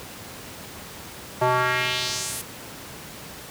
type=tone with band-pass filter sweep; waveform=square; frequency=125.7 Hz; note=B2; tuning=31 cents sharp; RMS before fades=-24 dBFS; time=1.41-2.42 s; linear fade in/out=10 ms; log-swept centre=760 to 12000 Hz; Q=1.8; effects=pink hiss -39 dBFS RMS until 3.5 s + high-pass 80 Hz 12 dB/octave